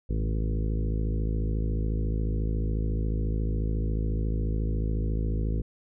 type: harmonic tone with a mistuned harmonic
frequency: 54.1 Hz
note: A1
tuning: 29 cents flat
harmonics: 1 / 2 / 3 / 4 / 5 / 6 / 7 / 8 / 9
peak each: -26 / -32 / -36 / -38 / -40 / -42 / -43 / -44 / -45 dBFS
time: 0.09-5.62 s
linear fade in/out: 10 ms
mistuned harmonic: 3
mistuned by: -36 cents
effects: none